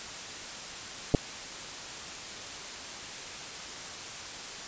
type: clicks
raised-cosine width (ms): 2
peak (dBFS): -13 / -7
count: 2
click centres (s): 1.141 / 1.148
effects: white hiss -40 dBFS RMS until 4.67 s + resampled to 16000 Hz